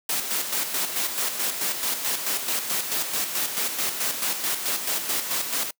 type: noise with tremolo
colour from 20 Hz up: white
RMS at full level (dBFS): -25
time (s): 0.09-5.71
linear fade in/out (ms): 5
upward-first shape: square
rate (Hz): 4.6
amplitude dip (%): 50
effects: noise-tail reverb RT60 0.1 s tail -25 dB re dry + high-pass 200 Hz 12 dB/octave